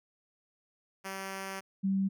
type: tone pair in turn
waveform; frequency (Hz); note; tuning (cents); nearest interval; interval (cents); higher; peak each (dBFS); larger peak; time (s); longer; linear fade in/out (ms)
5% pulse / sine; 192.9 / 193.66; G3 / G3; -28 / -21; unison; 7; second; -26; neither; 1.04-1.61 / 1.83-2.09; first; 20
effects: none